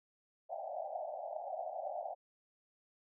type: band-pass noise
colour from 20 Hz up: white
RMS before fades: -42 dBFS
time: 0.49-2.15 s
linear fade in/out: 20 ms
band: 580 to 790 Hz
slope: 96 dB/octave
effects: none